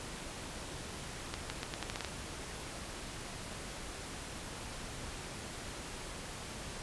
accelerating click train, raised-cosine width 0.2 ms, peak -19 dBFS, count 9, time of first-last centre 1.34-2.047 s, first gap 160 ms, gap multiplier 0.82, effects pink hiss -44 dBFS RMS until 6.82 s + resampled to 24000 Hz

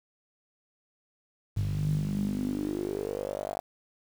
sawtooth tone with band-pass filter sweep, 50 Hz, G1, 35 cents sharp, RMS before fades -31 dBFS, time 1.56-3.61 s, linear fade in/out 5 ms, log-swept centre 110 to 730 Hz, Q 6.7, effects 8-bit

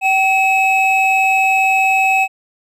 triangle tone pair together, 768 / 2583 Hz, G5 / E7, -36 / -36 cents, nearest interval octave + major sixth, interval 2100 cents, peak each -12 dBFS, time 0.01-2.28 s, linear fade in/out 50 ms, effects none

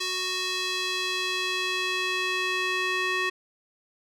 square tone with band-pass filter sweep, 370 Hz, F#4, in tune, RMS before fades -28 dBFS, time 0-3.3 s, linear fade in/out 10 ms, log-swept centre 4300 to 2200 Hz, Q 1.5, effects none

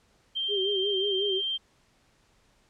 sine tone, 3157 Hz, G7, 12 cents sharp, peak -27 dBFS, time 0.35-1.58 s, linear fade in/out 20 ms
sine tone with vibrato, 394 Hz, G4, 9 cents sharp, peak -27 dBFS, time 0.48-1.42 s, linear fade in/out 50 ms, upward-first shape sine, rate 5.5 Hz, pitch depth 82 cents each way
effects pink hiss -65 dBFS RMS until 2.69 s + low-pass 8000 Hz 12 dB/octave

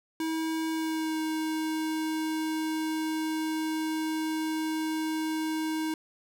square tone with pitch glide, 321 to 315.3 Hz, E4 to D#4, -46 to +23 cents, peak -29 dBFS, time 0.2-5.94 s, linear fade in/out 2 ms, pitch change -31 cents, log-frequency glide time 0.72-1.2 s, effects none

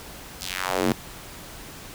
square tone with high-pass filter sweep, 46.33 Hz, F#1, 3 cents sharp, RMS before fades -26 dBFS, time 0.41-0.92 s, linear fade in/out 0 ms, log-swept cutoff 5100 to 190 Hz, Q 1.7, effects pink hiss -41 dBFS RMS until 1.94 s

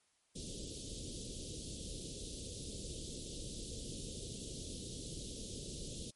pink band-stop noise, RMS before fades -45 dBFS, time 0.35-6.11 s, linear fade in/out 10 ms, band 530 to 3200 Hz, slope 48 dB/octave, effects white hiss -75 dBFS RMS until 6.15 s + MP3 48 kbps

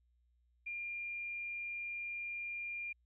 sine tone, 2400 Hz, D7, 37 cents sharp, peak -39 dBFS, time 0.66-2.93 s, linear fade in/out 10 ms, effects added 60 Hz sine -70 dBFS peak until 3.05 s

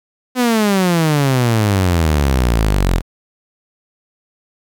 sawtooth exponential sweep, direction down, 256.1 to 41.2 Hz, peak -8 dBFS, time 0.35-3.02 s, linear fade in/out 50 ms, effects 8-bit

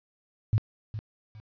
sine tone with echo, 107.7 Hz, A2, 37 cents flat, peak -19 dBFS, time 0.53-0.58 s, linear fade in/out 0 ms, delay 410 ms, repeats 2, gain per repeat -12 dB, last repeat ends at 1.4 s, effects resampled to 11025 Hz + 10-bit

